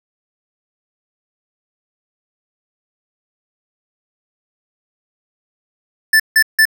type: tone bursts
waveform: square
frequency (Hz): 1760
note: A6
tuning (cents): 0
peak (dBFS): -8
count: 3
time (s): 6.13-6.654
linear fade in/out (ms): 5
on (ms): 68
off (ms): 160
effects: none